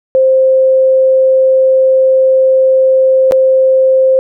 sine tone with dropouts, 525 Hz, C5, 6 cents sharp, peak -5 dBFS, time 0.15-4.19 s, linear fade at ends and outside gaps 0 ms, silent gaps 3.311-3.321 s, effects none

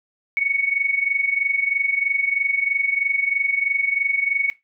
sine tone with amplitude modulation, 2224 Hz, C#7, 5 cents sharp, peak -15 dBFS, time 0.37-4.5 s, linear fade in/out 0 ms, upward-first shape sine, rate 23.1 Hz, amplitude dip 80%, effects noise-tail reverb RT60 0.2 s tail -18 dB re dry

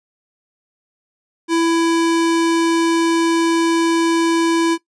square tone, 332.2 Hz, E4, 13 cents sharp, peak -14 dBFS, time 1.48-4.78 s, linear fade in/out 50 ms, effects noise-tail reverb RT60 0.1 s tail -18 dB re dry + resampled to 22050 Hz

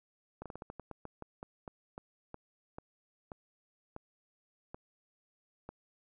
slowing click train, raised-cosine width 1 ms, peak -29 dBFS, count 19, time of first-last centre 0.42-5.69 s, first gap 37 ms, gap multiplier 1.21, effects none

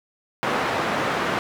white band-pass noise, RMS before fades -24 dBFS, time 0.43-1.39 s, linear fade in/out 0 ms, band 140 to 1400 Hz, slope 12 dB/octave, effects none

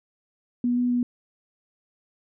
sine tone with pitch steps, 243.4 / 245.9 / 244.1 Hz, B3 / B3 / B3, -25 / -7 / -20 cents, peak -20 dBFS, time 0.64-1.03 s, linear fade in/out 2 ms, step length 130 ms, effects none

